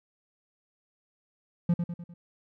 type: tone with echo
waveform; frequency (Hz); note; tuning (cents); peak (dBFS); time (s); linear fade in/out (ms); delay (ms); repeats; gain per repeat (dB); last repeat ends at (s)
triangle; 172.7; F3; -19; -18; 1.69-1.74; 5; 100; 4; -6; 2.14
effects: none